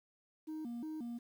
sine tone with vibrato, 272 Hz, C#4, 33 cents flat, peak -37 dBFS, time 0.47-1.19 s, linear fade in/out 20 ms, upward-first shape square, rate 2.8 Hz, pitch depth 240 cents each way, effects tanh soft clip ceiling -39 dBFS + 11-bit

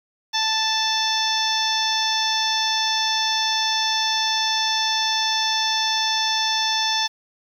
harmonic tone with a mistuned harmonic, 880 Hz, A5, in tune, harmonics 1 / 2 / 3 / 4 / 5 / 6 / 7, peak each -25 / -28 / -32 / -24 / -31 / -25 / -31 dBFS, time 0.33-7.08 s, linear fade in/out 20 ms, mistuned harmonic 6, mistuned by +23 cents, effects 8-bit

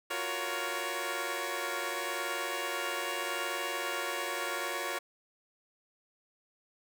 10% pulse chord, Gb major seventh, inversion third, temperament equal with one note detuned, 349.2 / 370 / 466.2 / 559.5 Hz, F4 / Gb4 / Bb4 / Db5, 0 / 0 / 0 / +16 cents, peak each -31 / -33 / -31 / -28 dBFS, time 0.1-4.99 s, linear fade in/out 10 ms, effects none

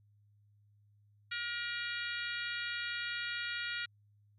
harmonic tone, 475.4 Hz, A#4, 34 cents sharp, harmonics 3 / 4 / 5 / 6 / 7 / 8 / 9, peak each -40 / -42 / -44 / -46 / -47 / -48 / -49 dBFS, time 1.31-3.86 s, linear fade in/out 10 ms, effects added 103 Hz sine -64 dBFS peak until 4.38 s

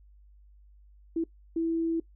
sine tone bursts at uneven times, 329.6 Hz, E4, in tune, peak -25 dBFS, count 2, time 1.16-1.24 / 1.56-2 s, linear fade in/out 5 ms, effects noise-tail reverb RT60 0.1 s tail -20 dB re dry + added 50 Hz sine -53 dBFS peak until 2.15 s

